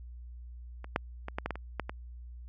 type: clicks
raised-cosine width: 0.5 ms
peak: -28 / -12 / -22 / -17 / -17 / -18 / -26 / -16 / -21 dBFS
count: 9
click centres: 0.844 / 0.961 / 1.284 / 1.385 / 1.46 / 1.507 / 1.556 / 1.797 / 1.895 s
effects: added 60 Hz sine -43 dBFS peak until 2.48 s